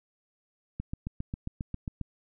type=click train; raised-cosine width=5 ms; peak=-21 dBFS; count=10; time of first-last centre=0.8-2.013 s; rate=7.42 Hz; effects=none